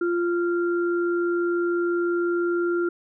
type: tone pair together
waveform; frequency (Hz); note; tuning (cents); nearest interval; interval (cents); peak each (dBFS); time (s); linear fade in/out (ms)
sine; 347.4 / 1387; F4 / F6; -9 / -12; 2 octaves; 2397; -21 / -30; 0.01-2.89; 5
effects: none